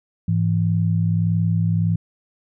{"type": "tone pair together", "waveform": "sine", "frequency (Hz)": [104.89, 166.5], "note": ["G#2", "E3"], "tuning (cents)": [18, 18], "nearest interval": "minor sixth", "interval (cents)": 800, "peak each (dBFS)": -19, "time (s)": [0.28, 1.96], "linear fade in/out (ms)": 5, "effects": []}